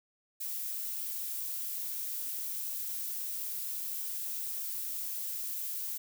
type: noise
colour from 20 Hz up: violet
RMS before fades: -37 dBFS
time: 0.4-5.98 s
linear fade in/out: 10 ms
effects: none